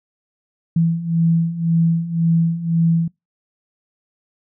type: beating tone pair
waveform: sine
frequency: 164.81 / 166.71 Hz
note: E3 / E3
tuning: 0 / +20 cents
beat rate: 1.9 Hz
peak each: -20 / -16 dBFS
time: 0.76-3.08 s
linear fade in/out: 5 ms
effects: noise-tail reverb RT60 0.2 s tail -25 dB re dry